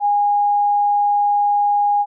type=tone; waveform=sine; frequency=820 Hz; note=G#5; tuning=22 cents flat; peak=-13 dBFS; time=0-2.06 s; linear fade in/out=50 ms; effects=none